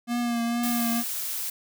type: tone with vibrato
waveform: square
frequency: 236.8 Hz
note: A#3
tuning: 27 cents sharp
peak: -25 dBFS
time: 0.07-1.04 s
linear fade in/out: 50 ms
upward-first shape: triangle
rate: 2.1 Hz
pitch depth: 33 cents each way
type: noise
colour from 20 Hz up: blue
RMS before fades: -31 dBFS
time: 0.63-1.5 s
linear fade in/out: 5 ms
effects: none